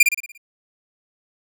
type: tone with echo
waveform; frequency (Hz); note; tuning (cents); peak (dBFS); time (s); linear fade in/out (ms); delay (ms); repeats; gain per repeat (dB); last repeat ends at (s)
45% pulse; 2398; D7; +36; -7; 0-0.03; 5; 58; 6; -6; 0.378
effects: none